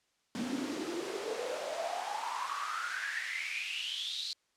pink noise with high-pass filter sweep, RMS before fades -37 dBFS, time 0.35-4.33 s, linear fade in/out 0 ms, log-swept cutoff 220 to 4200 Hz, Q 9.7, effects white hiss -75 dBFS RMS until 4.56 s + low-pass 7000 Hz 12 dB/octave

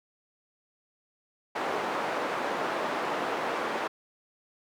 white band-pass noise, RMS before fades -31 dBFS, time 1.55-3.88 s, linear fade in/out 10 ms, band 320 to 1100 Hz, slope 12 dB/octave, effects none

